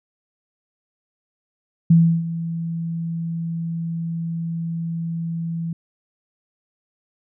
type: tone with ADSR envelope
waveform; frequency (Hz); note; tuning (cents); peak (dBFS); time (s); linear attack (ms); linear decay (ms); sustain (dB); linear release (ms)
sine; 166.2; E3; +15; -8; 1.9-5.73; 7; 320; -15; 3
effects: none